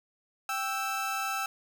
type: tone pair together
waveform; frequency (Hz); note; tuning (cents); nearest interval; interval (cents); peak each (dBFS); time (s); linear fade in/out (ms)
30% pulse; 784 / 1318.5; G5 / E6; 0 / 0; major sixth; 900; -32 / -29; 0.49-1.46; 2
effects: 10-bit